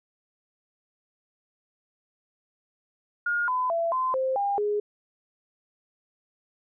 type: tone with pitch steps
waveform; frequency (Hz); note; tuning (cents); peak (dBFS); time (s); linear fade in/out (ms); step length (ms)
sine; 1425 / 1010 / 671 / 1030 / 524 / 804 / 415.5; F6 / B5 / E5 / C6 / C5 / G5 / G#4; +34 / +39 / +31 / -28 / +2 / +44 / +1; -23; 3.26-4.8; 5; 220
effects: none